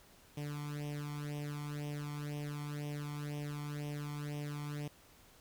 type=tone with flanger; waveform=sawtooth; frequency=146.83 Hz; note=D3; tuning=in tune; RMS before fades=-41 dBFS; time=0.37-4.88 s; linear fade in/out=5 ms; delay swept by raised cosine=0.34 to 0.92 ms; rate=2 Hz; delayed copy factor=+0.85; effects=pink hiss -62 dBFS RMS until 5.4 s